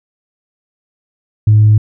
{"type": "tone", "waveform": "sine", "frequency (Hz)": 106.8, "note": "G#2", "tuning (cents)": 49, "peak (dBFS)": -3, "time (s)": [1.47, 1.78], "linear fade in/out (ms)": 5, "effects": ["tanh soft clip ceiling -1 dBFS"]}